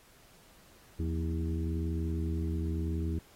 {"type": "harmonic tone with a mistuned harmonic", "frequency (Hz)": 80.9, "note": "E2", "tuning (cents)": -32, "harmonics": [1, 2, 3, 4, 5], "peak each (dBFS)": [-31, -38, -41, -39, -45], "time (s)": [0.99, 3.19], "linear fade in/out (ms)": 5, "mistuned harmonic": 2, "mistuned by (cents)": 110, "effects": ["pink hiss -60 dBFS RMS until 3.35 s", "AAC 48 kbps"]}